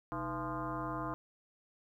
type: tone with frequency modulation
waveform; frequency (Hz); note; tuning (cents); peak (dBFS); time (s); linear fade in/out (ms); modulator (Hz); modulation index
sine; 677; E5; +46; -35; 0.12-1.14; 0; 182; 3.3
effects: 12-bit